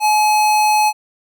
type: tone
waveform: square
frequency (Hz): 850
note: G#5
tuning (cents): +40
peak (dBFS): -12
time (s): 0-0.93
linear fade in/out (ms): 50
effects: none